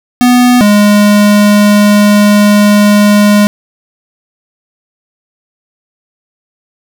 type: tone pair in turn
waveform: square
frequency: 246.9 / 206.7 Hz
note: B3 / G#3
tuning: 0 / -8 cents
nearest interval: minor third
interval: 308 cents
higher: first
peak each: -4 dBFS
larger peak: neither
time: 0.21-0.61 / 0.61-3.47 s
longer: second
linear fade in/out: 0 ms
effects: none